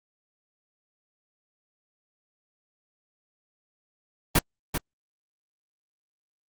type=noise with echo; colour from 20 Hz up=pink; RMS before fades=-19 dBFS; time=4.35-4.39 s; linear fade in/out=5 ms; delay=390 ms; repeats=1; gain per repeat=-8 dB; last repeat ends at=4.78 s; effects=Opus 32 kbps